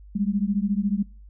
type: beating tone pair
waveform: sine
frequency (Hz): 196 / 210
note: G3 / G#3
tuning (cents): 0 / +19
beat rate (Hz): 14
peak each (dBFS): -24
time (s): 0.15-1.03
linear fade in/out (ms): 10
effects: noise-tail reverb RT60 0.4 s tail -25 dB re dry + added 50 Hz sine -43 dBFS peak until 1.29 s